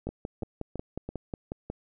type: two click trains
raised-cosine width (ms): 2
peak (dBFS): -22 / -20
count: 4 / 10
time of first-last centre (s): 0.09-1.09 / 0.07-1.7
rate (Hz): 3 / 5.52
effects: none